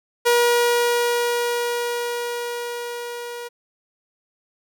sawtooth tone with level ramp, 478.9 Hz, A#4, 47 cents sharp, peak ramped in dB -10 to -27 dBFS, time 0.25-3.49 s, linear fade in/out 20 ms, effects none

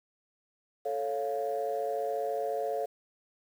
sine chord, A augmented, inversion none, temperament equal, 440 / 554.4 / 698.5 Hz, A4 / C#5 / E#5, 0 / 0 / 0 cents, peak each -33 dBFS, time 0.85-2.86 s, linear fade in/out 10 ms, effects tanh soft clip ceiling -22 dBFS + 9-bit

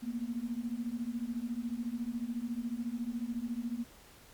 sine beating tone pair, 228.7 / 242.7 Hz, A#3 / B3, -33 / -30 cents, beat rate 14 Hz, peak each -37 / -36 dBFS, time 0.02-3.85 s, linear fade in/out 20 ms, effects pink hiss -57 dBFS RMS until 4.33 s + MP3 96 kbps

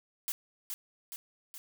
blue noise with echo, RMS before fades -34 dBFS, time 0.28-0.32 s, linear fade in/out 0 ms, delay 420 ms, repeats 3, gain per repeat -4 dB, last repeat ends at 1.58 s, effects none

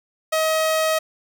sawtooth tone, 634 Hz, D#5, 32 cents sharp, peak -14 dBFS, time 0.32-0.99 s, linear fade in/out 10 ms, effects none

